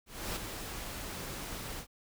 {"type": "noise with ADSR envelope", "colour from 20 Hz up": "pink", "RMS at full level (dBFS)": -35, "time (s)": [0.06, 1.87], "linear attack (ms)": 300, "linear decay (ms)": 12, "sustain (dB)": -6, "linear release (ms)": 83, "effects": []}